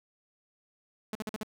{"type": "tone bursts", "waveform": "sawtooth", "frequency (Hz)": 215.2, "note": "A3", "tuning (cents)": -38, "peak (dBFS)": -29, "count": 5, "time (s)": [1.13, 1.432], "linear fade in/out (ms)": 2, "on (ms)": 22, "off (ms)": 48, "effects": []}